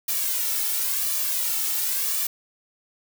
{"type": "noise with flanger", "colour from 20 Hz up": "blue", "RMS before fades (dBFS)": -25, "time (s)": [0.08, 2.27], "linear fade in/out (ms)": 5, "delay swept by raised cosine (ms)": [1.7, 2.29], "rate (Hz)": 0.96, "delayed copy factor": 0.7, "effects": []}